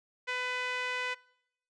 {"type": "tone with band-pass filter", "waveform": "sawtooth", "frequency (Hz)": 500, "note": "B4", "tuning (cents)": 21, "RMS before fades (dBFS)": -34, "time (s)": [0.27, 1.15], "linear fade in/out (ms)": 20, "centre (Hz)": 2100, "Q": 2, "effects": ["noise-tail reverb RT60 0.8 s tail -24 dB re dry", "resampled to 22050 Hz"]}